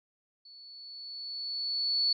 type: tone with level ramp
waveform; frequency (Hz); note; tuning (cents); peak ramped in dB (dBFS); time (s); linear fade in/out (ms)
sine; 4435; C#8; 0; -50 to -23; 0.45-2.13; 5
effects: none